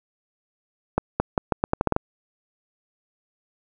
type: accelerating click train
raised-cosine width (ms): 1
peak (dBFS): -5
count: 10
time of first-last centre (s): 0.98-1.964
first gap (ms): 220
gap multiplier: 0.81
effects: none